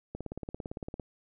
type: click train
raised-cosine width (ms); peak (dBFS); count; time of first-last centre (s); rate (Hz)
2; -24; 16; 0.15-0.997; 17.7
effects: none